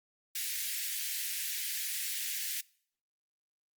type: high-pass noise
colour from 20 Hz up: white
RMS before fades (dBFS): -36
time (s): 0.35-2.61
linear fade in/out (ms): 5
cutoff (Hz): 1700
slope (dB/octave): 48
effects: noise-tail reverb RT60 0.6 s tail -24 dB re dry + Opus 32 kbps